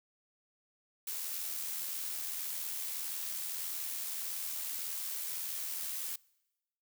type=noise with amplitude modulation; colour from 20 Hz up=blue; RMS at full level=-37 dBFS; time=1.07-6.16 s; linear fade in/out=5 ms; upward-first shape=sine; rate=81.7 Hz; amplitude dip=35%; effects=noise-tail reverb RT60 1.0 s tail -25 dB re dry